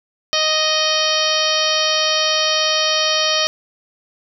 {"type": "harmonic tone with a mistuned harmonic", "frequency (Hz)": 622.3, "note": "D#5", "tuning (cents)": 0, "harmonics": [1, 2, 3, 4, 5, 6, 7, 8, 9], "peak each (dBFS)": [-22, -24, -26, -26, -21, -25, -23, -26, -23], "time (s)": [0.33, 3.47], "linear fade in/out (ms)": 0, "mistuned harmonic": 7, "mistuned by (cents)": 27, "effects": []}